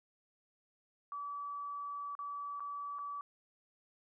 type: tone with dropouts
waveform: sine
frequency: 1149 Hz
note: D6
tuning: 38 cents flat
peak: -39 dBFS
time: 1.12-3.21 s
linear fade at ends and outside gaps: 1 ms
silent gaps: 2.152-2.19 / 2.597-2.604 / 2.986-2.99 s
effects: none